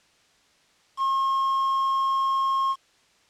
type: tone with quantisation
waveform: triangle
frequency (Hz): 1077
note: C6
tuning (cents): +50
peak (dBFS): -19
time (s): 0.97-2.76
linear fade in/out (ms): 50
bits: 7
effects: white hiss -61 dBFS RMS until 3.29 s + low-pass 6000 Hz 12 dB/octave